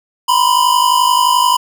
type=tone pair together; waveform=square; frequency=970 / 1021.5 Hz; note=B5 / C6; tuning=-31 / -42 cents; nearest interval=minor second; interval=89 cents; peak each=-13 dBFS; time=0.28-1.57 s; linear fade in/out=10 ms; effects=none